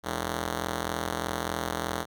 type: ring-modulated tone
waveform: 5% pulse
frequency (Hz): 125.1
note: B2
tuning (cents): +23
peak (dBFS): -15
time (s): 0.03-2.06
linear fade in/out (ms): 50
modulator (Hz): 40.9
effects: none